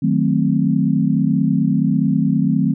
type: chord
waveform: sine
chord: D# diminished seventh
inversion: none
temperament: equal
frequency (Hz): 155.56 / 185 / 220 / 261.6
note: D#3 / F#3 / A3 / C4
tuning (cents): 0 / 0 / 0 / 0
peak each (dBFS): -19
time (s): 0.02-2.74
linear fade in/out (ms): 10
effects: none